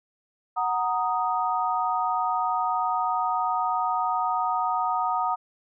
sine chord, D# minor, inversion first, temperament equal, 740 / 932.3 / 1244.5 Hz, F#5 / A#5 / D#6, 0 / 0 / 0 cents, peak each -27 dBFS, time 0.56-5.36 s, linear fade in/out 20 ms, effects none

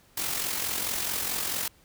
white noise with amplitude modulation, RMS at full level -28 dBFS, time 0.17-1.68 s, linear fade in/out 5 ms, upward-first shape sine, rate 44.6 Hz, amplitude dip 50%, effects pink hiss -60 dBFS RMS until 1.84 s

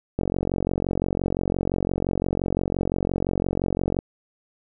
click train, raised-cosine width 2 ms, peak -10 dBFS, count 175, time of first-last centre 0.19-3.989 s, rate 45.8 Hz, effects none

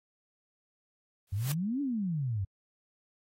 white noise with exponential growth, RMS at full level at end -34 dBFS, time 1.27-1.52 s, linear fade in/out 2 ms, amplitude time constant 54 ms
sine exponential two-way sweep, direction up then down, 91.4 to 293.7 to 91.4 Hz, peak -29 dBFS, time 1.32-2.45 s, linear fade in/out 10 ms, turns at 1.81 s
effects AAC 48 kbps

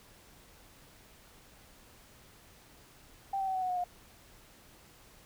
sine tone with pitch steps, 784 / 771.9 / 759.9 / 748.2 / 736.6 / 725.2 / 714 Hz, G5 / G5 / F#5 / F#5 / F#5 / F#5 / F5, 0 / -27 / +46 / +19 / -8 / -35 / +38 cents, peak -30 dBFS, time 3.33-3.841 s, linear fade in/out 5 ms, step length 73 ms, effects pink hiss -58 dBFS RMS until 5.25 s

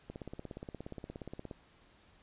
click train, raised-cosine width 2 ms, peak -29 dBFS, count 25, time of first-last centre 0.1-1.512 s, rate 17 Hz, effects pink hiss -64 dBFS RMS until 2.22 s + resampled to 8000 Hz

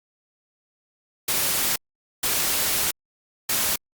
white noise bursts at uneven times, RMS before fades -23 dBFS, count 3, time 1.28-1.76 / 2.23-2.91 / 3.49-3.76 s, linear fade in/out 5 ms, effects Opus 48 kbps

